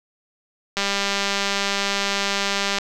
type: click train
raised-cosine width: 0.2 ms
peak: -5 dBFS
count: 402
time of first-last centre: 0.77-2.785 s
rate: 199 Hz
effects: none